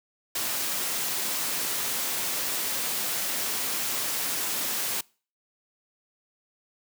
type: noise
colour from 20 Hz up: white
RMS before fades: -29 dBFS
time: 0.35-5.01 s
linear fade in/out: 5 ms
effects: noise-tail reverb RT60 0.4 s tail -25 dB re dry + high-pass 150 Hz 12 dB/octave